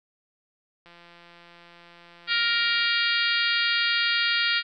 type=click train; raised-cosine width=0.3 ms; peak=-34 dBFS; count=346; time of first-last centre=0.86-2.866 s; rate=172 Hz
type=harmonic tone; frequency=468 Hz; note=A#4; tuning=7 cents sharp; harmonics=3 / 4 / 5 / 6 / 7 / 8 / 9 / 10; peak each=-27 / -28 / -29 / -30 / -30 / -31 / -32 / -32 dBFS; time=2.27-4.63 s; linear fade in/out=50 ms
effects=none